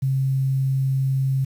sine tone with quantisation, 134 Hz, C3, 42 cents sharp, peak -18 dBFS, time 0.02-1.45 s, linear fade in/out 10 ms, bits 8, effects none

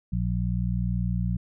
harmonic tone, 59.6 Hz, A#1, 39 cents sharp, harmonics 1 / 2 / 3, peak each -28 / -28 / -28 dBFS, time 0.12-1.37 s, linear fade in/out 10 ms, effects none

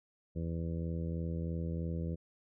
harmonic tone, 83.1 Hz, E2, 15 cents sharp, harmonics 1 / 2 / 3 / 4 / 5 / 6 / 7, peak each -37 / -37 / -47 / -46 / -50 / -47 / -55 dBFS, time 0.35-2.16 s, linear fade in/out 20 ms, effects none

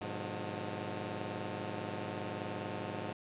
10% pulse chord, G# diminished seventh, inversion none, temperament just, 103.83 / 124.59 / 149.51 / 179.41 Hz, G#2 / B2 / D3 / F3, 0 / +16 / +31 / +47 cents, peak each -33 / -38 / -39 / -35 dBFS, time 0.01-3.13 s, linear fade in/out 5 ms, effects resampled to 8000 Hz + 10-bit

